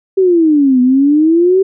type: exponential two-way sweep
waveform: sine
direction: down then up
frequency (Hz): 390 to 246.9 to 390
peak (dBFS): -6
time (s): 0.17-1.63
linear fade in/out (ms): 10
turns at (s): 0.81
effects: none